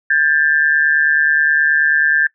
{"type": "tone pair together", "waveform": "sine", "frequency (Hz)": [1600, 1749.4], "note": ["G6", "A6"], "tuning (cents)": [35, -10], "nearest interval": "major second", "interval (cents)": 155, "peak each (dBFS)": -14, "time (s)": [0.1, 2.27], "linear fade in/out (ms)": 5, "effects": ["noise-tail reverb RT60 0.1 s tail -19 dB re dry"]}